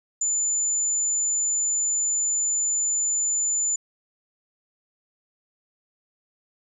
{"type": "tone", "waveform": "sine", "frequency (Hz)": 7040, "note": "A8", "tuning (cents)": 0, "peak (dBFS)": -21, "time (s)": [0.21, 3.76], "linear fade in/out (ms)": 5, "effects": []}